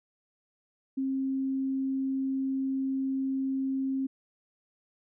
sine tone, 267.3 Hz, C4, 37 cents sharp, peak -27 dBFS, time 0.97-4.07 s, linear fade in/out 10 ms, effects none

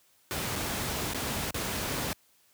pink noise with dropouts, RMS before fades -32 dBFS, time 0.31-2.13 s, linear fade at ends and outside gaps 0 ms, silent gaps 0.555-0.559 / 1.135-1.146 / 1.507-1.544 s, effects white hiss -65 dBFS RMS until 2.53 s + high-pass 60 Hz 12 dB/octave

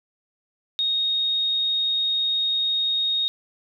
sine tone, 3729 Hz, A#7, in tune, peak -20 dBFS, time 0.79-3.28 s, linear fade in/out 0 ms, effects 10-bit

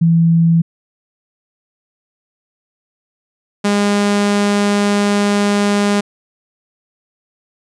sine / sawtooth tone pair in turn, 166.3 / 203.9 Hz, E3 / G#3, +16 / -32 cents, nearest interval major third, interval 352 cents, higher second, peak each -8 dBFS, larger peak neither, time 0.01-0.62 / 3.64-6.01 s, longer second, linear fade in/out 10 ms, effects resampled to 22050 Hz

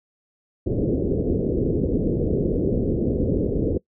white low-pass noise, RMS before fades -22 dBFS, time 0.66-3.78 s, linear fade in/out 10 ms, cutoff 480 Hz, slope 48 dB/octave, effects noise-tail reverb RT60 0.1 s tail -22 dB re dry

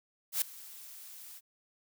blue noise with ADSR envelope, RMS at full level -28 dBFS, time 0.32-1.41 s, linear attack 97 ms, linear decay 4 ms, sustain -21 dB, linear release 42 ms, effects none

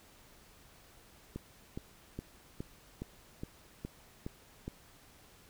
click train, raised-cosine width 3 ms, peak -26 dBFS, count 9, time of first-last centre 1.36-4.68 s, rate 2.41 Hz, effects pink hiss -60 dBFS RMS until 5.49 s

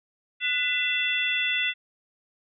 sine tone cluster, 1471 / 2008 / 2689 / 3445 Hz, F#6 / B6 / E7 / A7, -11 / +28 / +34 / -37 cents, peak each -33 / -28 / -26 / -30 dBFS, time 0.4-1.74 s, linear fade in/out 50 ms, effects none

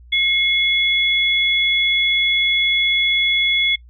sine tone pair together, 2161 / 3396 Hz, C#7 / G#7, -45 / +38 cents, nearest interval minor sixth, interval 783 cents, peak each -17 dBFS, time 0.12-3.76 s, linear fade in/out 10 ms, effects noise-tail reverb RT60 0.1 s tail -23 dB re dry + added 60 Hz sine -41 dBFS peak until 3.89 s

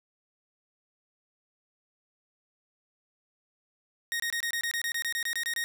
sawtooth tone bursts, 1864.7 Hz, A#6, in tune, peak -25 dBFS, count 15, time 4.12-5.64 s, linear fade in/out 0 ms, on 78 ms, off 25 ms, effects none

